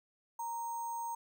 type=tone with sample-and-hold; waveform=sine; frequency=932.3 Hz; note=A#5; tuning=in tune; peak=-36 dBFS; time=0.39-1.15 s; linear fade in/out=5 ms; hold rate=7350 Hz; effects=none